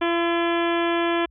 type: harmonic tone with a mistuned harmonic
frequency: 340 Hz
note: F4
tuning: 46 cents flat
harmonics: 1 / 2 / 3 / 4 / 5 / 6 / 7 / 8 / 9 / 10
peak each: -22 / -27 / -28 / -33 / -31 / -38 / -33 / -39 / -36 / -38 dBFS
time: 0.01-1.26 s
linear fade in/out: 10 ms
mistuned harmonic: 4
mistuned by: -25 cents
effects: added 60 Hz sine -54 dBFS peak until 1.3 s